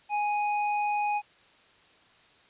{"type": "tone", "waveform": "square", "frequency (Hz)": 830.6, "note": "G#5", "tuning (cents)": 0, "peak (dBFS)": -26, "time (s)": [0.09, 1.22], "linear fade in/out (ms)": 50, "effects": ["white hiss -59 dBFS RMS until 2.49 s", "resampled to 8000 Hz"]}